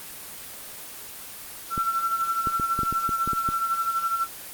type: tone with tremolo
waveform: sine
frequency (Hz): 1348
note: E6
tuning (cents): +38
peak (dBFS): -20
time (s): 1.7-4.28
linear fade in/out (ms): 50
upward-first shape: sine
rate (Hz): 12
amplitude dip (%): 60
type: clicks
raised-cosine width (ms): 3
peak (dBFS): -18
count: 10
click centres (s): 1.778 / 2.472 / 2.598 / 2.791 / 2.833 / 2.926 / 3.092 / 3.276 / 3.333 / 3.489
effects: white hiss -39 dBFS RMS until 4.53 s + Opus 24 kbps